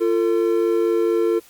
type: tone pair together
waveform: triangle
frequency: 345.5 / 450 Hz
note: F4 / A4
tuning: -19 / +39 cents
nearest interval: perfect fourth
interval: 458 cents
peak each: -17 dBFS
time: 0-1.4 s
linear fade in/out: 20 ms
effects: white hiss -50 dBFS RMS until 1.49 s + Opus 48 kbps